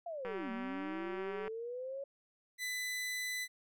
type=linear two-way sweep; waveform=sine; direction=down then up; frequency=706 to 222.8 to 559 Hz; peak=-39 dBFS; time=0.06-2.04 s; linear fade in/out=5 ms; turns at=0.51 s
type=click train; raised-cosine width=0.5 ms; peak=-30 dBFS; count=237; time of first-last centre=0.25-1.479 s; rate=192 Hz
type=tone; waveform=sawtooth; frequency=2000 Hz; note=B6; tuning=21 cents sharp; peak=-33 dBFS; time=2.58-3.48 s; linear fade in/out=50 ms
effects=none